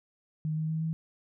sine tone with pitch steps, 155.56 / 157.37 / 159.2 / 161.05 Hz, D#3 / D#3 / D#3 / E3, 0 / +20 / +40 / -40 cents, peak -28 dBFS, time 0.45-0.93 s, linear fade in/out 0 ms, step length 120 ms, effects none

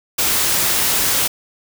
white noise, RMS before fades -17 dBFS, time 0.18-1.28 s, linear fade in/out 10 ms, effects none

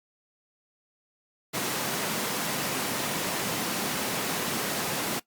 pink high-pass noise, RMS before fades -30 dBFS, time 1.53-5.2 s, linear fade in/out 20 ms, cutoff 150 Hz, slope 24 dB/octave, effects noise-tail reverb RT60 0.1 s tail -17 dB re dry + Opus 48 kbps

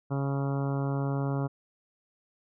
harmonic tone, 138.59 Hz, C#3, in tune, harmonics 1 / 2 / 3 / 4 / 5 / 6 / 7 / 8 / 9 / 10, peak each -28 / -34 / -38 / -40 / -42 / -44 / -45 / -46 / -47 / -48 dBFS, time 0.1-1.48 s, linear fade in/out 20 ms, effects none

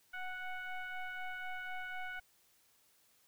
sine tone with frequency modulation, 740 Hz, F#5, in tune, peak -39 dBFS, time 0.13-2.2 s, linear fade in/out 10 ms, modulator 738 Hz, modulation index 2, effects white hiss -70 dBFS RMS until 3.27 s

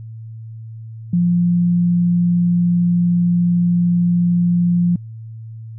sine tone, 174.61 Hz, F3, in tune, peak -12 dBFS, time 1.13-4.96 s, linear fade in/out 5 ms, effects added 112 Hz sine -30 dBFS peak until 5.78 s

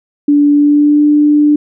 sine tone with pitch glide, 290.3 to 296.2 Hz, D4 to D4, -20 to +15 cents, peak -5 dBFS, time 0.28-1.56 s, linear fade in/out 5 ms, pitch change +35 cents, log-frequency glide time 0.52-1.04 s, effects none

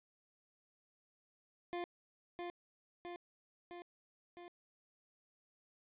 25% pulse tone with echo, 350 Hz, F4, 4 cents sharp, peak -35 dBFS, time 1.73-1.84 s, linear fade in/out 0 ms, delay 660 ms, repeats 4, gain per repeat -3 dB, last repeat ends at 4.48 s, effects resampled to 8000 Hz + 12-bit

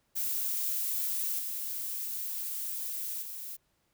violet noise with level steps, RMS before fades -32 / -36 / -41 dBFS, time 0.15-3.57 s, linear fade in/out 20 ms, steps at 1.38 / 3.21 s, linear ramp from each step 20 ms, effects pink hiss -74 dBFS RMS until 3.93 s

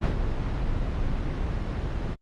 brown noise with ADSR envelope, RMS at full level -20 dBFS, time 0.01-2.16 s, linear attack 31 ms, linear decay 91 ms, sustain -7 dB, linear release 31 ms, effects low-pass 4000 Hz 12 dB/octave + Opus 24 kbps

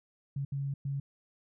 sine tone bursts at uneven times, 138.9 Hz, C#3, 4 cents sharp, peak -31 dBFS, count 3, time 0.36-0.45 / 0.52-0.74 / 0.85-1 s, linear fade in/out 5 ms, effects none

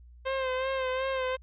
sawtooth tone with vibrato, 523.3 Hz, C5, in tune, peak -24 dBFS, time 0.25-1.37 s, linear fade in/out 20 ms, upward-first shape sine, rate 2.7 Hz, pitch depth 40 cents each way, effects added 60 Hz sine -49 dBFS peak until 1.42 s + resampled to 8000 Hz

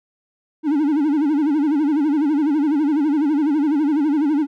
triangle tone with vibrato, 296.4 Hz, D4, 16 cents sharp, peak -13 dBFS, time 0.63-4.47 s, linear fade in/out 50 ms, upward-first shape sine, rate 12 Hz, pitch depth 130 cents each way, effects none

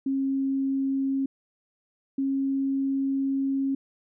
sine tone pair in turn, 270.5 / 271.7 Hz, C#4 / C#4, -42 / -35 cents, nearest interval unison, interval 7 cents, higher second, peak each -23 dBFS, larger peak neither, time 0.06-1.26 / 2.18-3.75 s, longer second, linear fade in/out 5 ms, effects none

